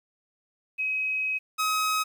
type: tone pair in turn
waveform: sine / sawtooth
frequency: 2540 / 1270 Hz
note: D#7 / D#6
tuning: +35 / +35 cents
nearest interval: octave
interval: 1200 cents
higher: first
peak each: -25 / -20 dBFS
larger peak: second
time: 0.78-1.39 / 1.58-2.04 s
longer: first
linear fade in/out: 20 ms
effects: 10-bit